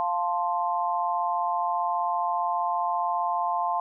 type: chord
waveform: sine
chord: F major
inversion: none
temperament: equal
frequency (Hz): 698.5 / 880 / 1046.5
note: F5 / A5 / C6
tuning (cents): 0 / 0 / 0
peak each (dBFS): -28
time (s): 0-3.8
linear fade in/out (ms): 0
effects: none

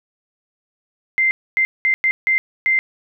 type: tone bursts at uneven times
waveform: sine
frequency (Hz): 2085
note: C7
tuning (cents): -7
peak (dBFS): -13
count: 6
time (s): 1.18-1.31 / 1.57-1.65 / 1.85-1.94 / 2.04-2.11 / 2.27-2.38 / 2.66-2.79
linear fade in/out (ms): 0
effects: none

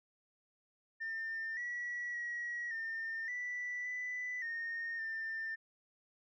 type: tone with pitch steps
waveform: sine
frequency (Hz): 1802 / 1935 / 1912 / 1810 / 1970 / 1990 / 1841 / 1794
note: A6 / B6 / A#6 / A6 / B6 / B6 / A#6 / A6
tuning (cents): +41 / -36 / +43 / +48 / -5 / +13 / -22 / +33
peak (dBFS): -36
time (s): 1-5.56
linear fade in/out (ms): 20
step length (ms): 570
effects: tanh soft clip ceiling -34 dBFS

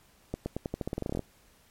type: accelerating click train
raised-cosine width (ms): 2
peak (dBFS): -18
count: 16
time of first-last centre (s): 0.34-1.193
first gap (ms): 120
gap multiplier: 0.88
effects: pink hiss -62 dBFS RMS until 1.7 s + MP3 64 kbps

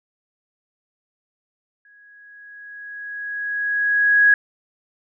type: tone with exponential growth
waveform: sine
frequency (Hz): 1661.2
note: G#6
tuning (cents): 0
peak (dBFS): -9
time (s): 1.85-4.34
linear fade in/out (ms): 2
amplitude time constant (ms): 540
effects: none

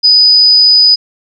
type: tone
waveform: sine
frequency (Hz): 4978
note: D#8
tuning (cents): 0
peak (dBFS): -3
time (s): 0.03-0.96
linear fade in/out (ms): 20
effects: none

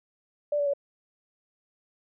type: tone with pitch steps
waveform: sine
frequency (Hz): 587.3 / 575.5 / 564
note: D5 / D5 / C#5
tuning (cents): 0 / -35 / +30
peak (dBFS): -23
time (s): 0.52-0.736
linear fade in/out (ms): 5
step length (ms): 72
effects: none

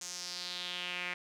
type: tone with band-pass filter sweep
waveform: sawtooth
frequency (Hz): 178.4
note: F3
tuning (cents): +37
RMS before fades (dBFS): -40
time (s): 0.01-1.14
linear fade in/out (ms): 5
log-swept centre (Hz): 6700 to 2200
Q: 3.4
effects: none

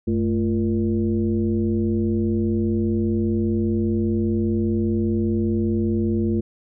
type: tone with frequency modulation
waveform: sine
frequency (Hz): 220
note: A3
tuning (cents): 0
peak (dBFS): -18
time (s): 0.07-6.41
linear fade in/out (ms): 10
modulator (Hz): 125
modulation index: 1.2
effects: none

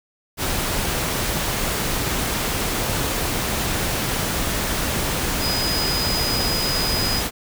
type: tone in noise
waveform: sine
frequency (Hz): 4978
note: D#8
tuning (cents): 0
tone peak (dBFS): -23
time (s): 5.4-7.23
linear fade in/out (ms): 50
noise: pink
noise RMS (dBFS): -23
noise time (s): 0.37-7.31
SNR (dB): -3
effects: none

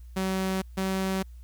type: tone pair in turn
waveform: sawtooth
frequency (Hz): 189.4 / 190.48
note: F#3 / G3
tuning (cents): +41 / -49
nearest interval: unison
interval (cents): 10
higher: second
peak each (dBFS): -22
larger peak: neither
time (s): 0.16-0.62 / 0.77-1.23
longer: neither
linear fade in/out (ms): 10
effects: added 60 Hz sine -42 dBFS peak until 1.43 s + white hiss -67 dBFS RMS until 1.43 s

